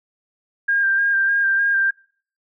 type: tone with vibrato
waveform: sine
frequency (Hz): 1600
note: G6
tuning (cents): +35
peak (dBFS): -15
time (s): 0.68-1.91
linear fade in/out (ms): 10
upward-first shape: square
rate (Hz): 3.3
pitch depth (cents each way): 20
effects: noise-tail reverb RT60 0.5 s tail -26 dB re dry